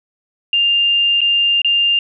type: tone with dropouts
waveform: sine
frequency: 2800 Hz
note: F7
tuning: 4 cents sharp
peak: -11 dBFS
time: 0.53-1.99 s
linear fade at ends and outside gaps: 2 ms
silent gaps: 1.207-1.215 / 1.618-1.646 s
effects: none